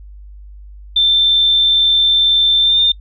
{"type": "tone with pitch glide", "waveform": "sine", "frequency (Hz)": [3559, 3607], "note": ["A7", "A7"], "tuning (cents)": [19, 42], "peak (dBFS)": -9, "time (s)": [0.96, 2.92], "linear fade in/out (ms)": 5, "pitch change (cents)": 23, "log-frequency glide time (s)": [2.61, 2.78], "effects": ["noise-tail reverb RT60 0.1 s tail -24 dB re dry", "added 50 Hz sine -33 dBFS peak until 3 s"]}